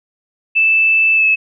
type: tone with pitch glide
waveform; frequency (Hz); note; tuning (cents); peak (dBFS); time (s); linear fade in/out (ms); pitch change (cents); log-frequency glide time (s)
sine; 2637 to 2598; E7 to E7; 0 to -26; -9; 0.55-1.36; 20; -26; 1.15-1.25
effects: none